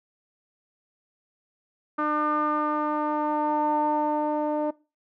sawtooth tone with low-pass filter sweep, 300.9 Hz, D4, 42 cents sharp, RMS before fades -25 dBFS, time 1.98-4.71 s, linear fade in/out 10 ms, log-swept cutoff 1300 to 750 Hz, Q 6.6, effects noise-tail reverb RT60 0.3 s tail -21 dB re dry

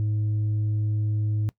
sine tone, 106.2 Hz, G#2, 39 cents sharp, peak -19 dBFS, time 0-1.49 s, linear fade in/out 0 ms, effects noise-tail reverb RT60 0.1 s tail -24 dB re dry + tanh soft clip ceiling -21 dBFS

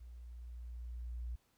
sine tone with level ramp, 59.7 Hz, A#1, 42 cents sharp, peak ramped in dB -49 to -38 dBFS, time 0-1.36 s, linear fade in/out 10 ms, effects pink hiss -75 dBFS RMS until 1.57 s

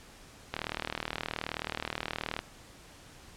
click train, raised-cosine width 0.3 ms, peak -16 dBFS, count 73, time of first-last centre 0.54-2.391 s, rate 38.9 Hz, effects pink hiss -53 dBFS RMS until 3.36 s + low-pass 10000 Hz 12 dB/octave

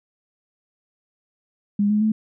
sine tone with pitch steps, 204.1 / 210.6 / 217.2 Hz, G#3 / G#3 / A3, -30 / +24 / -22 cents, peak -16 dBFS, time 1.79-2.12 s, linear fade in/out 5 ms, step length 110 ms, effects none

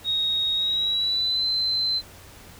sine tone with pitch glide, 3759 to 4076 Hz, A#7 to C8, +14 to -46 cents, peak -21 dBFS, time 0.04-2.02 s, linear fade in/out 50 ms, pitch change +140 cents, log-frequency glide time 0.54-1.48 s, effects added 90 Hz sine -51 dBFS peak until 2.59 s + pink hiss -47 dBFS RMS until 2.59 s

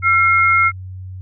sine tone pair together, 1354 / 2143 Hz, E6 / C7, +46 / +41 cents, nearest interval minor sixth, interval 795 cents, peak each -13 dBFS, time 0.02-0.72 s, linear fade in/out 50 ms, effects added 93 Hz sine -28 dBFS peak until 1.21 s

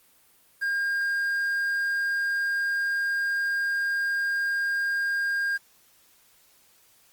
triangle tone with quantisation, 1611 Hz, G6, 47 cents sharp, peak -22 dBFS, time 0.61-5.58 s, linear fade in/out 20 ms, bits 8, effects white hiss -60 dBFS RMS until 7.12 s + Opus 32 kbps

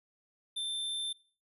square tone, 3562 Hz, A7, 21 cents sharp, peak -34 dBFS, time 0.56-1.13 s, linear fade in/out 10 ms, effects noise-tail reverb RT60 0.4 s tail -20 dB re dry + resampled to 32000 Hz

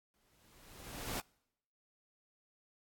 pink noise with exponential growth, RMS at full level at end -38 dBFS, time 0.14-1.2 s, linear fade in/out 0 ms, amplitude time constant 230 ms, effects noise-tail reverb RT60 0.8 s tail -26 dB re dry + AAC 64 kbps

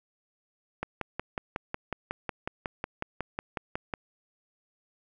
click train, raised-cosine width 0.5 ms, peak -16 dBFS, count 18, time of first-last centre 0.83-3.938 s, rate 5.47 Hz, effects none

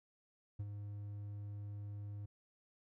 triangle tone with ADSR envelope, 102.5 Hz, G#2, 22 cents flat, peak -35 dBFS, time 0.59-2.26 s, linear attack 10 ms, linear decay 43 ms, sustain -6 dB, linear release 9 ms, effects none

